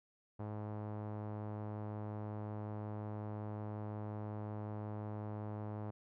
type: tone with low-pass filter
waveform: sawtooth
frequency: 105.5 Hz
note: G#2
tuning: 28 cents sharp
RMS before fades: -43 dBFS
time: 0.39-5.91 s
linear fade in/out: 10 ms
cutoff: 910 Hz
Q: 1.3
effects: none